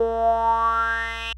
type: tone with band-pass filter sweep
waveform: 10% pulse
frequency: 227.8 Hz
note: A#3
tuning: 40 cents flat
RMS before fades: -22 dBFS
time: 0-1.33 s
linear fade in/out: 5 ms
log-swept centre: 470 to 2800 Hz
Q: 9.3
effects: added 60 Hz sine -37 dBFS peak until 1.37 s